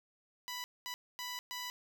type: tone bursts at uneven times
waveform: 10% pulse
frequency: 989 Hz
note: B5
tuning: 2 cents sharp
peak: -31 dBFS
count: 4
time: 0.48-0.64 / 0.86-0.94 / 1.19-1.39 / 1.51-1.7 s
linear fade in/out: 0 ms
effects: none